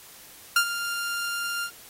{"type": "tone with ADSR envelope", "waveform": "sawtooth", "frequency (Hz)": 1396.9, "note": "F6", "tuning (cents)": 0, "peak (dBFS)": -12, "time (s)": [0.56, 1.71], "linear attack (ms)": 4, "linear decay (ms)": 78, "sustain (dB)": -12, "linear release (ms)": 77, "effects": ["white hiss -48 dBFS RMS until 1.89 s", "AAC 48 kbps"]}